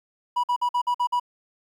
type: tone bursts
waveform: triangle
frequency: 976 Hz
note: B5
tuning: 21 cents flat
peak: -18 dBFS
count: 7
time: 0.36-1.199 s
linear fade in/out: 10 ms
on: 77 ms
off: 50 ms
effects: 10-bit